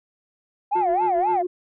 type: tone with vibrato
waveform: sine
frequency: 775 Hz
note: G5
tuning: 20 cents flat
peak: -17 dBFS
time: 0.71-1.43 s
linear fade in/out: 20 ms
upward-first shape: sine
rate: 3.8 Hz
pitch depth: 240 cents each way
type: tone with tremolo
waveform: sine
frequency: 360 Hz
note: F#4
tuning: 47 cents flat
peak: -21 dBFS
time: 0.75-1.47 s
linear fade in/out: 10 ms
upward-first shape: sine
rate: 7.4 Hz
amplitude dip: 60%
effects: tanh soft clip ceiling -14 dBFS